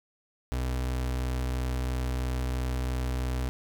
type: tone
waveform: 35% pulse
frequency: 63 Hz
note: B1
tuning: 35 cents sharp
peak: -26 dBFS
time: 0.52-3.49 s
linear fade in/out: 0 ms
effects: none